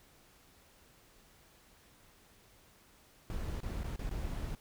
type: noise with dropouts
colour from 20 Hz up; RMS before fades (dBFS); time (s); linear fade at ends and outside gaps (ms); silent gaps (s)
brown; -38; 3.3-4.55; 1; 3.605-3.632 / 3.834-3.843 / 3.96-3.992 / 4.093-4.111
effects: pink hiss -63 dBFS RMS until 4.6 s